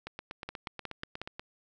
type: two click trains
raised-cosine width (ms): 0.3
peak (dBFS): -23 / -21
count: 12 / 5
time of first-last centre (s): 0.07-1.395 / 0.49-1.216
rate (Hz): 8.3 / 5.51
effects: none